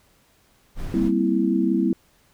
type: noise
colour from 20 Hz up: brown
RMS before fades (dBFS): -30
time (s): 0.75-1.12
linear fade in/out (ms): 50
type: chord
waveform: sine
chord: C dominant seventh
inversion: second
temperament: equal with one note detuned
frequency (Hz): 196 / 233.1 / 258.9 / 329.6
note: G3 / Bb3 / C4 / E4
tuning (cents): 0 / 0 / -18 / 0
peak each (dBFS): -23 / -25 / -24 / -22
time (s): 0.94-1.93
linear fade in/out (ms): 2
effects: pink hiss -60 dBFS RMS until 2.33 s